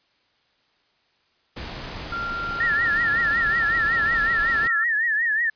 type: noise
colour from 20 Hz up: pink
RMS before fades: -34 dBFS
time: 1.56-4.68 s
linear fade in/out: 10 ms
type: tone with pitch glide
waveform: sine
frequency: 1384 to 1357.9 Hz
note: F6 to F6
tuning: -16 to -49 cents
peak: -26 dBFS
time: 2.12-4.84 s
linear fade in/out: 5 ms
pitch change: -33 cents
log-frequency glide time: 3.14-3.83 s
type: tone with vibrato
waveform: sine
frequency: 1796 Hz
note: A6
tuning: 35 cents sharp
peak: -19 dBFS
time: 2.6-5.5 s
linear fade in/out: 5 ms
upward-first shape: triangle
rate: 5.4 Hz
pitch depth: 130 cents each way
effects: white hiss -65 dBFS RMS until 5.55 s + resampled to 11025 Hz